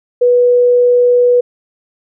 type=tone; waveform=sine; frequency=489.6 Hz; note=B4; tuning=15 cents flat; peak=-6 dBFS; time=0.21-1.41 s; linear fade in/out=10 ms; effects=none